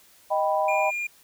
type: chord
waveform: sine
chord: Eb augmented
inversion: none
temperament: equal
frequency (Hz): 622.3 / 784 / 987.8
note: Eb5 / G5 / B5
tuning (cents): 0 / 0 / 0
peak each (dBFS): -24 / -25 / -27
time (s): 0.3-0.91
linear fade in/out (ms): 20
type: tone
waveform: triangle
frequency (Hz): 2410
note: D7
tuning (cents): +44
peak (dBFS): -25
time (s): 0.68-1.07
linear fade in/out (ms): 5
effects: white hiss -56 dBFS RMS until 1.23 s